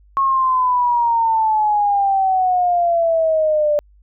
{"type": "exponential sweep", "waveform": "sine", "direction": "down", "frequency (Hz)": [1095, 587.3], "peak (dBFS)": -13, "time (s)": [0.17, 3.79], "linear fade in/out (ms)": 0, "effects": ["added 50 Hz sine -47 dBFS peak until 4.02 s"]}